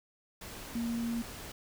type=tone in noise; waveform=sine; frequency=233.1 Hz; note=A#3; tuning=in tune; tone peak=-31 dBFS; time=0.75-1.22 s; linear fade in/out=5 ms; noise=pink; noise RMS=-45 dBFS; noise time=0.41-1.52 s; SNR=+11 dB; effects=none